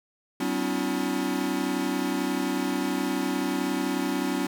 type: tone cluster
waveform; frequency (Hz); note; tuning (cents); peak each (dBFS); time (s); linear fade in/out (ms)
square; 190.5 / 252 / 283.4 / 322.9 / 359.3; G3 / B3 / C#4 / E4 / F4; -49 / +35 / +38 / -36 / +49; -34 / -32 / -30 / -34 / -35; 0.4-4.47; 5
effects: 10-bit